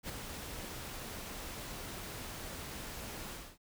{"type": "noise with ADSR envelope", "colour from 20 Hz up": "pink", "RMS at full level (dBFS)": -39, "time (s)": [0.03, 3.58], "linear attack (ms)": 63, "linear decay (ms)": 6, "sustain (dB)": -5, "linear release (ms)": 260, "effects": []}